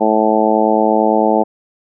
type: harmonic tone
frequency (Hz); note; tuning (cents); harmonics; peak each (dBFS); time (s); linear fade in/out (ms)
108.9; A2; -17; 2 / 3 / 4 / 5 / 6 / 7 / 8; -18 / -18 / -18 / -18 / -18 / -18 / -18; 0-1.44; 20
effects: none